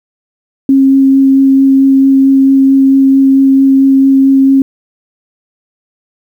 sine tone with vibrato, 270 Hz, C#4, 45 cents flat, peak -3 dBFS, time 0.69-4.62 s, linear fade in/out 2 ms, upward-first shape sine, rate 4.5 Hz, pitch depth 8 cents each way, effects 7-bit

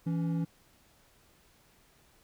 triangle tone pair together, 165.64 / 282.1 Hz, E3 / C#4, +9 / +30 cents, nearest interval major sixth, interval 921 cents, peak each -27 / -34 dBFS, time 0.06-0.45 s, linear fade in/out 10 ms, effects pink hiss -64 dBFS RMS until 2.23 s

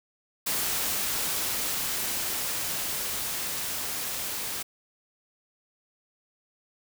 white noise with level ramp, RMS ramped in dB -28 to -33 dBFS, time 0.46-4.63 s, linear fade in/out 10 ms, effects none

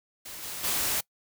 white noise with level steps, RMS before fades -41 / -37 / -28 dBFS, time 0.25-1.01 s, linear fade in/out 10 ms, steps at 0.42 / 0.63 s, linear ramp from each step 20 ms, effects noise-tail reverb RT60 0.1 s tail -23 dB re dry

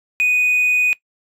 triangle tone, 2485 Hz, D#7, 3 cents flat, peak -11 dBFS, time 0.2-0.93 s, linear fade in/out 0 ms, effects noise-tail reverb RT60 0.1 s tail -21 dB re dry + tanh soft clip ceiling -7 dBFS

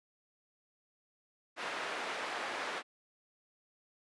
white band-pass noise, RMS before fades -39 dBFS, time 1.56-2.83 s, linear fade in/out 50 ms, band 390 to 1900 Hz, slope 12 dB/octave, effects resampled to 24000 Hz

